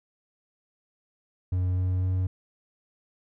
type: tone with pitch steps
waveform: triangle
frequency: 91.2 / 91.89 / 92.58 Hz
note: F#2 / F#2 / F#2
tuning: -24 / -11 / +2 cents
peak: -21 dBFS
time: 1.52-2.27 s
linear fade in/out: 5 ms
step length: 250 ms
effects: none